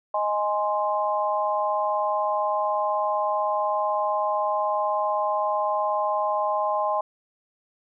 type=chord; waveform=sine; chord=Ab major; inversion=second; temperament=equal; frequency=622.3 / 830.6 / 1046.5 Hz; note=Eb5 / Ab5 / C6; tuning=0 / 0 / 0 cents; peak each=-26 dBFS; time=0.14-7.01 s; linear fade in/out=5 ms; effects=none